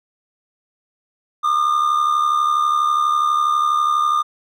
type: tone with amplitude modulation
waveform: triangle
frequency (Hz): 1209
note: D6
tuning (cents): +50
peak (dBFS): -10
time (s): 1.43-4.23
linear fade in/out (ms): 20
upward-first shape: sine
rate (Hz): 72.2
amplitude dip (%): 60
effects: none